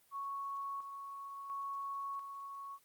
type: tone with tremolo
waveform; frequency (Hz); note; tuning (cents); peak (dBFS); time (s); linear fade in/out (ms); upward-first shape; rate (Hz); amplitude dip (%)
sine; 1108.7; C#6; 0; -38; 0.11-2.79; 50; square; 0.72; 45
effects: white hiss -69 dBFS RMS until 2.84 s + Opus 32 kbps